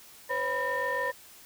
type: tone cluster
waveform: sine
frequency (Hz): 503 / 550 / 987 / 1817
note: B4 / C#5 / B5 / A#6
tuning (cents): +32 / -14 / -1 / -45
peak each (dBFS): -33 / -33 / -31 / -30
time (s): 0.29-1.12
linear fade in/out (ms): 20
effects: tanh soft clip ceiling -22 dBFS + white hiss -52 dBFS RMS until 1.45 s